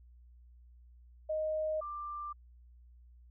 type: tone pair in turn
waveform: sine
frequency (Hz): 622.3 / 1183.9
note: D#5 / D6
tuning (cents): 0 / +14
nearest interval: major seventh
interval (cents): 1114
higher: second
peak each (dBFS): -31 / -38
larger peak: first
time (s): 1.29-1.81 / 1.81-2.33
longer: neither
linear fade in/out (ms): 10
effects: added 60 Hz sine -55 dBFS peak until 3.3 s